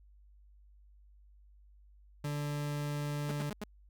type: tone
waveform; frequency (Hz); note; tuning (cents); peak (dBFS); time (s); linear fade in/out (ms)
40% pulse; 146.4; D3; -5; -33; 2.24-3.5; 5
type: tone bursts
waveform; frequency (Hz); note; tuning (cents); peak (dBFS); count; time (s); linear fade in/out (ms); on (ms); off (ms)
sawtooth; 209.6; G#3; +16; -33; 4; 3.29-3.638; 2; 24; 84
effects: added 50 Hz sine -57 dBFS peak until 3.89 s